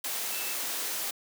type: tone in noise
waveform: sine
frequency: 2638 Hz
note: E7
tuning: 1 cent sharp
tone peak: -40 dBFS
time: 0.31-0.54 s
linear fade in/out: 5 ms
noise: white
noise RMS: -33 dBFS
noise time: 0.04-1.11 s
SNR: -10 dB
effects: high-pass 300 Hz 12 dB/octave